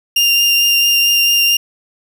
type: tone with vibrato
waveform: 30% pulse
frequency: 2794 Hz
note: F7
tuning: in tune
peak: -7 dBFS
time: 0.16-1.57 s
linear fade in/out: 5 ms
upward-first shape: triangle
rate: 4.5 Hz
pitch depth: 11 cents each way
effects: none